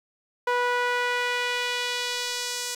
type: tone with band-pass filter sweep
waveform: sawtooth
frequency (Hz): 489.7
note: B4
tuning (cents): -15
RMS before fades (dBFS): -27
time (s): 0.47-2.75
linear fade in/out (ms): 5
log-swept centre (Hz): 1100 to 6800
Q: 1.1
effects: 9-bit